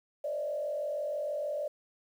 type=tone with frequency modulation; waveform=sine; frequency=592 Hz; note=D5; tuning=14 cents sharp; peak=-31 dBFS; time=0.24-1.68 s; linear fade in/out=5 ms; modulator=46.3 Hz; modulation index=0.91; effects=10-bit